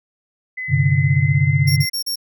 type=tone with pitch glide; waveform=sine; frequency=2024 to 2063 Hz; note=B6 to C7; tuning=+42 to -25 cents; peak=-24 dBFS; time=0.57-1.9 s; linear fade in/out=10 ms; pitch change=+33 cents; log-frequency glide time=0.76-1.49 s
type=chord; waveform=sine; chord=G suspended fourth; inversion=none; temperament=equal; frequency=98 / 130.81 / 146.83 Hz; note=G2 / C3 / D3; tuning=0 / 0 / 0 cents; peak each=-20 / -17 / -16 dBFS; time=0.68-1.86 s; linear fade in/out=50 ms
type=tone bursts; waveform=sawtooth; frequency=5520 Hz; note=F8; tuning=21 cents flat; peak=-18 dBFS; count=4; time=1.67-2.158 s; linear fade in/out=10 ms; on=95 ms; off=36 ms
effects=none